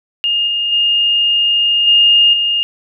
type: tone with level steps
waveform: sine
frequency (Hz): 2833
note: F7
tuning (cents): +24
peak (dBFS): -12 / -14 / -10 / -6 / -12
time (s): 0.24-2.63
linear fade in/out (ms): 0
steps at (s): 0.47 / 0.72 / 1.87 / 2.33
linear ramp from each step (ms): 5
effects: none